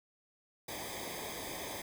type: noise with comb filter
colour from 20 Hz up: pink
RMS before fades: -42 dBFS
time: 0.68-1.82 s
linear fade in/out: 5 ms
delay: 0.71 ms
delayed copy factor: -0.85
effects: none